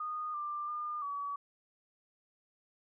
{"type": "tone with pitch steps", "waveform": "sine", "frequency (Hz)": [1231, 1187, 1208, 1138], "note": ["D#6", "D6", "D6", "C#6"], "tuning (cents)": [-19, 18, 48, 45], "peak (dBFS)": -35, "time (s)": [0, 1.36], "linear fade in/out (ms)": 5, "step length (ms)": 340, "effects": []}